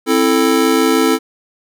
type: chord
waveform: square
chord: A minor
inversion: first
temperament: just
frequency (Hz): 264 / 330 / 440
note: C4 / E4 / A4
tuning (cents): +16 / +2 / 0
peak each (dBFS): -16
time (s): 0.06-1.19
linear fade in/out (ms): 50
effects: none